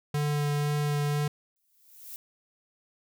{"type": "tone with vibrato", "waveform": "square", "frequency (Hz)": 146.7, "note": "D3", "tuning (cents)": -2, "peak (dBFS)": -26, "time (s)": [0.14, 1.28], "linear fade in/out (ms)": 5, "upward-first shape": "sine", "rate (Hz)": 2, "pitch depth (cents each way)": 10}
{"type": "noise with exponential growth", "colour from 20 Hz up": "violet", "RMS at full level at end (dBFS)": -39, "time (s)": [1.56, 2.16], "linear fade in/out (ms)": 0, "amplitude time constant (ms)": 130}
{"effects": []}